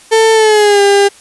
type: tone with pitch glide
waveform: 35% pulse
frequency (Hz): 445.2 to 401.2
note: A4 to G4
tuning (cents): +20 to +40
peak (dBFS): -4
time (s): 0.11-1.09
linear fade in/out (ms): 20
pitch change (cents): -180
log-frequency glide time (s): 0.33-0.81
effects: white hiss -40 dBFS RMS until 1.2 s + resampled to 24000 Hz